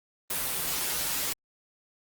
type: noise with comb filter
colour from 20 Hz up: white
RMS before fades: -30 dBFS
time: 0.3-1.33 s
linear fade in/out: 5 ms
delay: 9.2 ms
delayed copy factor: -0.9
effects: Opus 32 kbps